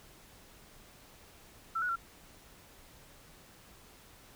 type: tone with pitch steps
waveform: sine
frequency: 1336 / 1463 / 1364 Hz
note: E6 / F#6 / F6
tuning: +23 / -20 / -41 cents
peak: -30 dBFS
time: 1.75-1.96 s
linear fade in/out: 10 ms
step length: 70 ms
effects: pink hiss -57 dBFS RMS until 4.35 s